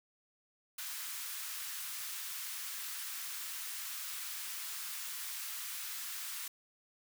white high-pass noise, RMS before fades -42 dBFS, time 0.78-6.48 s, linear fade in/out 5 ms, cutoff 1100 Hz, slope 24 dB/octave, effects none

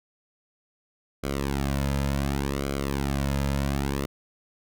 sawtooth tone with flanger, 69.3 Hz, C#2, in tune, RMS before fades -27 dBFS, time 1.23-4.06 s, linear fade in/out 10 ms, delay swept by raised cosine 1.1 to 2.7 ms, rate 0.68 Hz, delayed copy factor -0.85, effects none

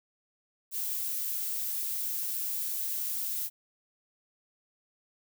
violet noise, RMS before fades -33 dBFS, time 0.71-3.5 s, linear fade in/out 50 ms, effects none

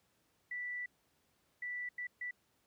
sine tone bursts at uneven times, 1968 Hz, B6, 7 cents flat, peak -38 dBFS, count 4, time 0.51-0.86 / 1.62-1.89 / 1.98-2.07 / 2.21-2.31 s, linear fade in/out 5 ms, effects pink hiss -75 dBFS RMS until 2.66 s + high-pass 80 Hz 12 dB/octave

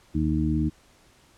harmonic tone with a mistuned harmonic, 77.3 Hz, D#2, 11 cents flat, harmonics 1 / 2 / 3 / 4, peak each -27 / -27 / -28 / -26 dBFS, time 0.14-0.7 s, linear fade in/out 20 ms, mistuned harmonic 1, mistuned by -17 cents, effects pink hiss -58 dBFS RMS until 1.37 s + low-pass 10000 Hz 12 dB/octave

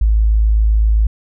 sine tone, 53.8 Hz, A1, 38 cents flat, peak -9 dBFS, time 0.01-1.07 s, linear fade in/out 5 ms, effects none

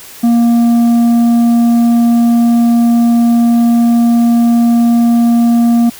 sine tone with tanh clipping, 234.8 Hz, A#3, 13 cents sharp, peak -7 dBFS, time 0.23-5.9 s, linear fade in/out 10 ms, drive 6 dB, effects white hiss -33 dBFS RMS until 5.99 s

